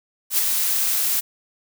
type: noise with ADSR envelope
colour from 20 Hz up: blue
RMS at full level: -17 dBFS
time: 0.3-1.21 s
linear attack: 84 ms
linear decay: 8 ms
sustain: -4 dB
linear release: 19 ms
effects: none